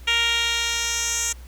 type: tone with band-pass filter sweep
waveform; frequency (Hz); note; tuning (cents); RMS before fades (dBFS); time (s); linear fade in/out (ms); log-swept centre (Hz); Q
10% pulse; 466.2; A#4; 0; -23; 0.07-1.33; 10; 3000 to 7000; 2.3
effects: added 61 Hz sine -38 dBFS peak until 1.47 s + pink hiss -51 dBFS RMS until 1.47 s